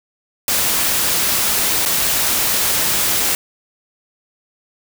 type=noise with dropouts; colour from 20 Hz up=white; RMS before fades=-17 dBFS; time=0.48-3.35 s; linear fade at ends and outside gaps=1 ms; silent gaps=1.852-1.859 s; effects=none